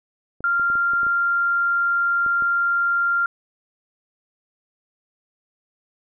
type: clicks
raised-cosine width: 2 ms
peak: -26 dBFS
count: 9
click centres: 0.406 / 0.597 / 0.701 / 0.755 / 0.935 / 1.032 / 1.067 / 2.263 / 2.423 s
type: tone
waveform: sine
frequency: 1390 Hz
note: F6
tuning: 9 cents flat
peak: -17 dBFS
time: 0.44-3.26 s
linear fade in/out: 2 ms
effects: none